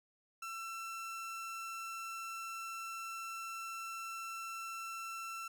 30% pulse tone, 1342 Hz, E6, 31 cents sharp, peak -39 dBFS, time 0.42-5.48 s, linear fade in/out 5 ms, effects none

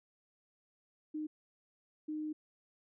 sine tone bursts at uneven times, 306.7 Hz, D#4, 25 cents flat, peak -36 dBFS, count 2, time 1.14-1.27 / 2.08-2.33 s, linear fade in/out 10 ms, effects none

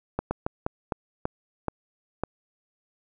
slowing click train, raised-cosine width 1 ms, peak -12 dBFS, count 8, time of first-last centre 0.19-2.236 s, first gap 120 ms, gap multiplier 1.29, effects none

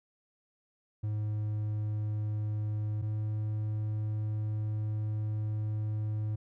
triangle tone pair in turn, 106.2 / 107.06 Hz, G#2 / A2, +39 / -47 cents, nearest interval unison, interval 14 cents, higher second, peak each -28 dBFS, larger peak neither, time 1.03-3.02 / 3.02-6.36 s, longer second, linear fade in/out 10 ms, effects none

